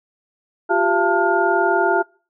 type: tone cluster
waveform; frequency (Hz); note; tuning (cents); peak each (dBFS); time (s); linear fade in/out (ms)
sine; 352.8 / 392.9 / 681 / 887 / 1420; F4 / G4 / F5 / A5 / F6; +18 / +4 / -44 / +14 / +28; -21; 0.69-2.03; 20
effects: noise-tail reverb RT60 0.4 s tail -25 dB re dry